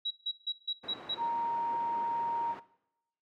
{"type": "tone bursts", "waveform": "sine", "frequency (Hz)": 3875, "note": "B7", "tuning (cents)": -34, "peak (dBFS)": -30, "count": 6, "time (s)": [0.05, 1.148], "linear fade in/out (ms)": 10, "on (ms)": 58, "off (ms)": 150}
{"type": "band-pass noise", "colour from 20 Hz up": "pink", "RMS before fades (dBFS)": -48, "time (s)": [0.83, 2.6], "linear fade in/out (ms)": 10, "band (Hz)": [270, 1500], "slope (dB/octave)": 12}
{"type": "tone", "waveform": "sine", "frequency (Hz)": 932.3, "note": "A#5", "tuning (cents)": 0, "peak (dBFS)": -29, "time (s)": [1.17, 2.56], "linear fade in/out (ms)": 50}
{"effects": ["noise-tail reverb RT60 0.8 s tail -18 dB re dry"]}